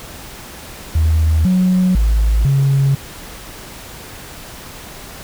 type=tone with pitch steps; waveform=sine; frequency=79.5 / 183.9 / 54.3 / 137.4 Hz; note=D#2 / F#3 / A1 / C#3; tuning=+38 / -10 / -22 / -15 cents; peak=-9 dBFS; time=0.95-2.95 s; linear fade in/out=5 ms; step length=500 ms; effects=tanh soft clip ceiling -7 dBFS + pink hiss -34 dBFS RMS until 5.23 s